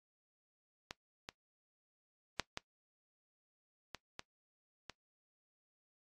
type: clicks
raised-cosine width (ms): 0.2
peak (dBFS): -24 / -25 / -14 / -21 / -25 / -25 / -27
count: 7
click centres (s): 0.909 / 1.289 / 2.397 / 2.574 / 3.947 / 4.194 / 4.897
effects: noise-tail reverb RT60 0.1 s tail -20 dB re dry + AAC 32 kbps